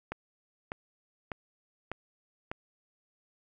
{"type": "click train", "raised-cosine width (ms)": 0.5, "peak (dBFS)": -20, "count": 5, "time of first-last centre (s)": [0.12, 2.515], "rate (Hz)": 1.67, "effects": []}